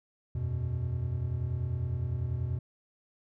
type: chord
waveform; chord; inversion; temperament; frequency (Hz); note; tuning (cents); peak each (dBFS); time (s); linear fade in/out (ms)
triangle; E suspended second; none; equal; 82.41 / 92.5 / 123.47; E2 / F#2 / B2; 0 / 0 / 0; -33 / -34 / -30; 0.35-2.59; 5
effects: none